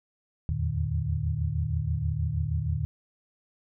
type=tone cluster; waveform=sine; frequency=78.6 / 84.9 / 113 / 150.5 Hz; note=D#2 / F2 / A2 / D3; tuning=+18 / -48 / +47 / +43 cents; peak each=-31 dBFS; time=0.49-2.85 s; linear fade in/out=0 ms; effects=none